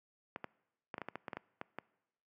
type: clicks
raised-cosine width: 0.5 ms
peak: -25 dBFS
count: 12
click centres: 0.361 / 0.443 / 0.942 / 0.981 / 1.017 / 1.086 / 1.156 / 1.282 / 1.332 / 1.37 / 1.614 / 1.786 s
effects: noise-tail reverb RT60 0.9 s tail -23 dB re dry + high-pass 150 Hz 12 dB/octave